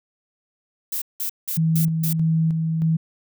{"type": "noise bursts", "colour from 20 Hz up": "violet", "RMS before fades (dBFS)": -26, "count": 5, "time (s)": [0.92, 2.13], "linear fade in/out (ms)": 5, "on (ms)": 98, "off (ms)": 180}
{"type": "tone with tremolo", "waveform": "sine", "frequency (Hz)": 161.5, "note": "E3", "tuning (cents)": -35, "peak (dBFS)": -16, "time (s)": [1.57, 2.97], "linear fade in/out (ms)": 10, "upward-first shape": "square", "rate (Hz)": 1.6, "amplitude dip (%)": 35}
{"effects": []}